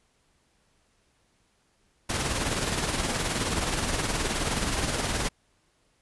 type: noise with tremolo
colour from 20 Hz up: pink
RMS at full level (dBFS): -26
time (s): 2.09-5.29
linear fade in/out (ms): 10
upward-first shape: sine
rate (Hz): 19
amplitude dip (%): 45
effects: pink hiss -68 dBFS RMS until 6.01 s + resampled to 24000 Hz